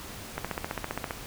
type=click train; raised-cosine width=0.5 ms; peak=-15 dBFS; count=12; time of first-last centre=0.38-1.108 s; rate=15.1 Hz; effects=pink hiss -42 dBFS RMS until 1.26 s